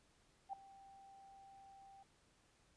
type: tone with ADSR envelope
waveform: sine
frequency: 784 Hz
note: G5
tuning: in tune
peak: -39 dBFS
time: 0.49-2.03 s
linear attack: 41 ms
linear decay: 3 ms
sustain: -19 dB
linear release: 4 ms
effects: pink hiss -73 dBFS RMS until 2.76 s + resampled to 22050 Hz